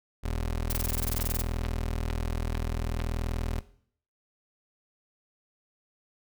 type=tone; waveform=25% pulse; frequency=40.57 Hz; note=E1; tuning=27 cents flat; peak=-25 dBFS; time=0.23-3.61 s; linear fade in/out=20 ms
type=noise bursts; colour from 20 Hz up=blue; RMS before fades=-32 dBFS; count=16; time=0.7-1.414 s; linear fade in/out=2 ms; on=24 ms; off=22 ms
type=click train; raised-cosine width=0.3 ms; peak=-19 dBFS; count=6; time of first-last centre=0.75-3.002 s; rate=2.22 Hz
effects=noise-tail reverb RT60 0.6 s tail -17 dB re dry